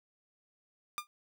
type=tone with exponential decay; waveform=sawtooth; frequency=1203 Hz; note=D6; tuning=41 cents sharp; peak=-27 dBFS; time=0.98-1.07 s; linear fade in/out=0 ms; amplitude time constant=18 ms; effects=none